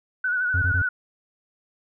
sine tone with vibrato, 1480 Hz, F#6, in tune, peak -21 dBFS, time 0.24-0.89 s, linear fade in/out 5 ms, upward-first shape sine, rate 12 Hz, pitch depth 50 cents each way
triangle tone bursts, 89.4 Hz, F2, 41 cents sharp, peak -19 dBFS, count 3, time 0.54-0.82 s, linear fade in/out 5 ms, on 80 ms, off 20 ms
effects none

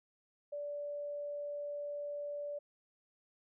sine tone, 581 Hz, D5, 19 cents flat, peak -38 dBFS, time 0.52-2.59 s, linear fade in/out 10 ms, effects none

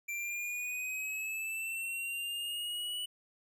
square linear sweep, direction up, 2349 to 2960 Hz, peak -36 dBFS, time 0.08-3.06 s, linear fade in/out 10 ms, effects none

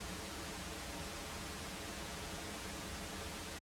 pink noise with comb filter, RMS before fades -44 dBFS, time 0-3.59 s, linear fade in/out 10 ms, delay 8 ms, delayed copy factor -0.65, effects high-pass 60 Hz 12 dB/octave + low-pass 10000 Hz 12 dB/octave

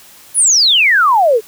sine exponential sweep, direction down, 11030 to 414.4 Hz, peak -7 dBFS, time 0.34-1.41 s, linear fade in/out 50 ms, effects white hiss -41 dBFS RMS until 1.47 s

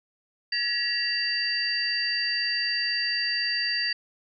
sine tone cluster, 1692 / 1913 / 2754 / 4658 Hz, G#6 / A#6 / F7 / D8, +32 / +44 / -25 / -15 cents, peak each -35 / -30 / -34 / -26 dBFS, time 0.52-3.93 s, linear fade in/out 5 ms, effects none

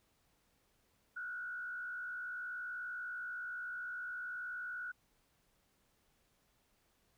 sine tone with frequency modulation, 1462 Hz, F#6, 21 cents flat, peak -40 dBFS, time 1.16-4.92 s, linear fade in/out 10 ms, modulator 60.5 Hz, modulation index 0.79, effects pink hiss -75 dBFS RMS until 7.17 s

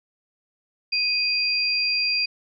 sine tone pair together, 2490 / 4750 Hz, D#7 / D8, +1 / +19 cents, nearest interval major seventh, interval 1118 cents, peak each -24 / -22 dBFS, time 0.92-2.26 s, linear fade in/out 10 ms, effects none

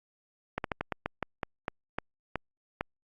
slowing click train, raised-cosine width 0.5 ms, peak -15 dBFS, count 12, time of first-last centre 0.58-2.81 s, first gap 62 ms, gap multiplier 1.22, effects Opus 48 kbps

